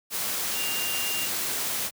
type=tone in noise; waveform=sine; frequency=2794 Hz; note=F7; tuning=in tune; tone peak=-31 dBFS; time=0.53-1.29 s; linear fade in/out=50 ms; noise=white; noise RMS=-29 dBFS; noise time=0.1-1.91 s; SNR=-5 dB; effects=high-pass 100 Hz 12 dB/octave